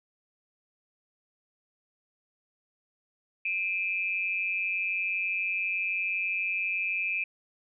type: tone pair together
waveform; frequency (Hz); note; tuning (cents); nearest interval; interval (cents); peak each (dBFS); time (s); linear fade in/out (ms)
sine; 2385 / 2573; D7 / E7; +26 / -43; minor second; 131; -30 / -30; 3.45-7.24; 5
effects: none